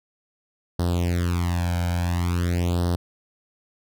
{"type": "tone with flanger", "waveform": "sawtooth", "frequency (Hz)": 87.31, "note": "F2", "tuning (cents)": 0, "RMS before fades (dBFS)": -23, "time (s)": [0.79, 2.96], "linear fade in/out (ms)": 5, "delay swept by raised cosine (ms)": [0.21, 1.31], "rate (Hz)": 0.48, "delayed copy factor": 1, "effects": []}